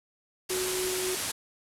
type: low-pass noise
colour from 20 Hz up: white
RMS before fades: -33 dBFS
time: 0.49-1.32 s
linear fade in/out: 10 ms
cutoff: 12000 Hz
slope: 48 dB/octave
type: tone with tremolo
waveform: sine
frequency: 370 Hz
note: F#4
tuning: in tune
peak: -29 dBFS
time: 0.5-1.15 s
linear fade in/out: 5 ms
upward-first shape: sine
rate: 3.7 Hz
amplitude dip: 30%
effects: none